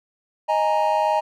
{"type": "chord", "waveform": "triangle", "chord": "D# suspended fourth", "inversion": "none", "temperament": "equal", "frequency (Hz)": [622.3, 830.6, 932.3], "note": ["D#5", "G#5", "A#5"], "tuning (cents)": [0, 0, 0], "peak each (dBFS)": -20, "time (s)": [0.48, 1.21], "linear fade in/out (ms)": 20, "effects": []}